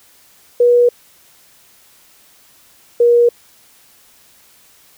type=tone pair in turn; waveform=sine; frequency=483.8 / 476.3 Hz; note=B4 / A#4; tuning=-36 / +37 cents; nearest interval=unison; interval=27 cents; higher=first; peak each=-7 dBFS; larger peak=neither; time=0.6-0.89 / 3-3.29 s; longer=neither; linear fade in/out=5 ms; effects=white hiss -49 dBFS RMS until 4.97 s